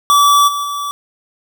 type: tone with level steps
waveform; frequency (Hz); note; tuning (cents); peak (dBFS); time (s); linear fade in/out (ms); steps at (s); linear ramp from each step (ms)
square; 1153; D6; -32; -8 / -18 / -20; 0.1-0.91; 0; 0.47 / 0.63; 20
effects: none